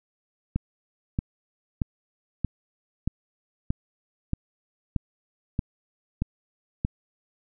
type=click train; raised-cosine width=5 ms; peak=-12 dBFS; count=11; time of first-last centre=0.56-6.849 s; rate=1.59 Hz; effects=none